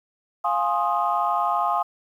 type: chord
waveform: sine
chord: F minor seventh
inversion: none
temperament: equal with one note detuned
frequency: 698.5 / 830.6 / 1059.3 / 1244.5 Hz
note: F5 / Ab5 / C6 / Eb6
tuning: 0 / 0 / +21 / 0 cents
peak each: -25 dBFS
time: 0.44-1.83 s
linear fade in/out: 10 ms
effects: tanh soft clip ceiling -10 dBFS + 9-bit